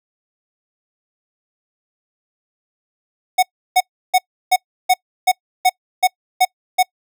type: tone bursts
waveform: square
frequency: 738 Hz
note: F#5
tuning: 5 cents flat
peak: -10 dBFS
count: 10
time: 3.38-6.83 s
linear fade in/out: 10 ms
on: 48 ms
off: 330 ms
effects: noise-tail reverb RT60 0.1 s tail -26 dB re dry